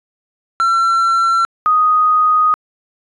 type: tone pair in turn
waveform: triangle / sine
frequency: 1353 / 1245.5 Hz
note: E6 / D#6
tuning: +45 / +1 cents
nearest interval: minor second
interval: 144 cents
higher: first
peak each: -9 dBFS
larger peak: neither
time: 0.6-1.45 / 1.66-2.54 s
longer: second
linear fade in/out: 0 ms
effects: resampled to 24000 Hz